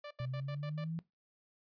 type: tone bursts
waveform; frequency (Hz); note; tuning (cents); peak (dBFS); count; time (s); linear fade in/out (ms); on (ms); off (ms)
sawtooth; 587.3; D5; 0; -40; 6; 0.04-0.843; 5; 68; 79
type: exponential sweep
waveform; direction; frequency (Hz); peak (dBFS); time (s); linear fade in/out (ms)
sine; up; 124.8 to 167.7; -36; 0.2-0.99; 0
effects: noise-tail reverb RT60 0.2 s tail -19 dB re dry + resampled to 11025 Hz